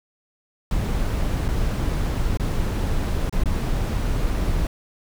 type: noise with dropouts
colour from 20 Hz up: brown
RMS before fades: -22 dBFS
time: 0.71-4.67 s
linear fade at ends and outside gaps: 2 ms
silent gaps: 1.482-1.486 / 2.373-2.397 / 3.296-3.325 / 3.436-3.457 s
effects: none